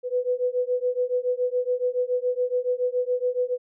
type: beating tone pair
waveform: sine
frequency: 493.9 / 501 Hz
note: B4 / B4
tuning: 0 / +25 cents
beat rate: 7.1 Hz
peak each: -25 dBFS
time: 0.03-3.58 s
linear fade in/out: 50 ms
effects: none